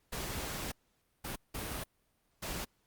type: noise bursts at uneven times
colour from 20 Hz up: pink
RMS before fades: -39 dBFS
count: 4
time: 0.12-0.72 / 1.24-1.36 / 1.54-1.84 / 2.42-2.65 s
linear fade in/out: 10 ms
effects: pink hiss -75 dBFS RMS until 2.86 s + Opus 48 kbps